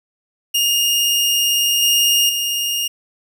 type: tone with level steps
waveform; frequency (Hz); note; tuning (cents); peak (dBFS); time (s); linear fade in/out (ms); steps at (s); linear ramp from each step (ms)
sawtooth; 2837; F7; +27; -11 / -9 / -15; 0.54-2.88; 10; 1.82 / 2.29; 5
effects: none